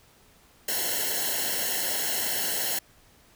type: noise with comb filter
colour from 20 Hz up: white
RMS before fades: -28 dBFS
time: 0.68-2.79 s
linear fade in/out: 5 ms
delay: 0.83 ms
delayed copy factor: -0.9
effects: pink hiss -58 dBFS RMS until 3.35 s